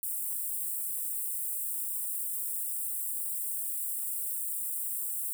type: high-pass noise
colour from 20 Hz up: white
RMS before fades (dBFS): -34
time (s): 0.03-5.33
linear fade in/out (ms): 0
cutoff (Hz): 7900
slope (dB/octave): 96
effects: none